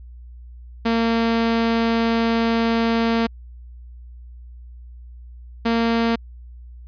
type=tone pair in turn; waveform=sawtooth; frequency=229.2 / 230.3 Hz; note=A#3 / A#3; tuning=-29 / -21 cents; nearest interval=unison; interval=8 cents; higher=second; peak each=-13 dBFS; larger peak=neither; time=0.85-3.27 / 5.65-6.16 s; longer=first; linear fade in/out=10 ms; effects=added 60 Hz sine -37 dBFS peak until 6.87 s + resampled to 11025 Hz